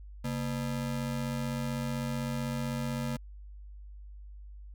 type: ring-modulated tone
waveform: square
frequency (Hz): 185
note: F#3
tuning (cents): 0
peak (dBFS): -29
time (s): 0.24-3.17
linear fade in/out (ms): 10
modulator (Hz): 47.9
effects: added 50 Hz sine -44 dBFS peak until 4.74 s